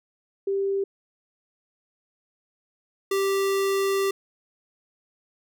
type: tone pair in turn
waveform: sine / square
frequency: 393.2 / 391.5 Hz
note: G4 / G4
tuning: +5 / -2 cents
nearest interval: unison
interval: 7 cents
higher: first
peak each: -22 dBFS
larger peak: neither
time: 0.47-0.84 / 3.11-4.11 s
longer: second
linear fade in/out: 5 ms
effects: none